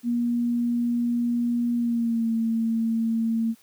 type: tone with pitch glide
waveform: sine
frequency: 238.5 to 226.7 Hz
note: A#3 to A#3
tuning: +40 to -48 cents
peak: -21 dBFS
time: 0.03-3.55 s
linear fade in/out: 50 ms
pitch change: -88 cents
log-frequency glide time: 1.75-2.3 s
effects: white hiss -58 dBFS RMS until 3.62 s + high-pass 80 Hz 12 dB/octave